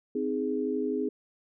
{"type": "chord", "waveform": "sine", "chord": "Ab major", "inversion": "first", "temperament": "just", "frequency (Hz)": [259.6, 311.5, 415.3], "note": ["C4", "Eb4", "Ab4"], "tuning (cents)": [-13, 2, 0], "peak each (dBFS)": [-31, -33, -30], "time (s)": [0.15, 1.09], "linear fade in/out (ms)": 5, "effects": []}